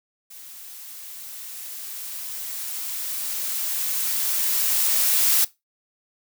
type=noise with level ramp; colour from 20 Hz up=blue; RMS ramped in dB=-42 to -18 dBFS; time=0.3-5.45 s; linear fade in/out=10 ms; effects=noise-tail reverb RT60 0.2 s tail -19 dB re dry